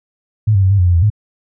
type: tone with pitch steps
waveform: sine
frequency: 107.6 / 97.4 / 94.5 / 100.1 / 89.8 / 88.3 / 84.1 / 105.5 Hz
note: A2 / G2 / F#2 / G2 / F2 / F2 / E2 / G#2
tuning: -38 / -11 / +37 / +37 / +49 / +20 / +35 / +28 cents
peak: -8 dBFS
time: 0.47-1.102 s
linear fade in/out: 10 ms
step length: 79 ms
effects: none